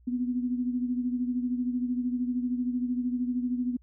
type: beating tone pair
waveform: sine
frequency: 246 / 259 Hz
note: B3 / C4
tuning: -7 / -17 cents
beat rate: 13 Hz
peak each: -27 / -34 dBFS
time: 0.07-3.77 s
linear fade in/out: 10 ms
effects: added 60 Hz sine -55 dBFS peak until 3.82 s